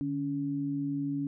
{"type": "tone pair together", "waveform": "sine", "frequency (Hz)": [147.9, 280.9], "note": ["D3", "C#4"], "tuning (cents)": [13, 23], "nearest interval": "major seventh", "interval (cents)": 1110, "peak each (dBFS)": [-36, -30], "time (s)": [0.01, 1.27], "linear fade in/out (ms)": 0, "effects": []}